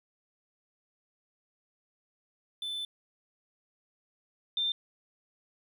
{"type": "tone pair in turn", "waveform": ["triangle", "sine"], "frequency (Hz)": [3520, 3586], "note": ["A7", "A7"], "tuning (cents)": [0, 32], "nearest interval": "unison", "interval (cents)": 32, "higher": "second", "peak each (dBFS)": [-32, -27], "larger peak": "second", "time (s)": [[2.62, 2.85], [4.57, 4.72]], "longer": "first", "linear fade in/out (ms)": 2, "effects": ["11-bit"]}